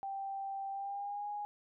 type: tone with pitch glide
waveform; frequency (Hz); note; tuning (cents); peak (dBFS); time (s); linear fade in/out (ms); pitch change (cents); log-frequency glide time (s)
sine; 784 to 826.3; G5 to G#5; 0 to -9; -37; 0.03-1.45; 0; +91; 0.71-1.28
effects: none